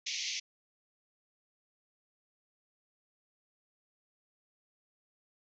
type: band-pass noise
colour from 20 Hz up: white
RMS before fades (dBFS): -37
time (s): 0.06-0.4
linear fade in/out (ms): 10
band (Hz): 2000 to 6500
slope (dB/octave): 96
effects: none